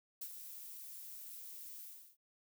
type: noise with ADSR envelope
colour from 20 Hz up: violet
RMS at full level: -42 dBFS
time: 0.21-2.17 s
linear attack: 8 ms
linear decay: 60 ms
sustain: -8 dB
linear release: 350 ms
effects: none